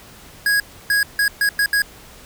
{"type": "tone bursts at uneven times", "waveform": "square", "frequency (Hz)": 1654, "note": "G#6", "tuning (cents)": -8, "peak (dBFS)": -15, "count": 6, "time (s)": [[0.46, 0.6], [0.9, 1.03], [1.19, 1.28], [1.41, 1.49], [1.59, 1.66], [1.73, 1.82]], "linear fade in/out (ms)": 2, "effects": ["pink hiss -43 dBFS RMS until 2.25 s"]}